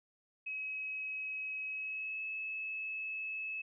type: tone with pitch glide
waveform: sine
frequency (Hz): 2554 to 2594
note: D#7 to E7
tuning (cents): +45 to -28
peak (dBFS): -37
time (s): 0.46-3.62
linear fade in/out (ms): 10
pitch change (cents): +27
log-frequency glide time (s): 1.68-2.24
effects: none